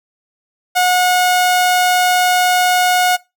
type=tone; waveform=sawtooth; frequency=726 Hz; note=F#5; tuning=33 cents flat; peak=-7 dBFS; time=0.75-3.17 s; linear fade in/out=20 ms; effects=noise-tail reverb RT60 0.2 s tail -20 dB re dry